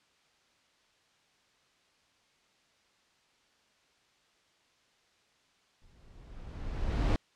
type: noise with exponential growth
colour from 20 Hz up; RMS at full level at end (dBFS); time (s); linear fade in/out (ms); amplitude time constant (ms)
brown; -23; 5.82-7.16; 0; 290
effects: white hiss -68 dBFS RMS until 7.35 s + low-pass 5000 Hz 12 dB/octave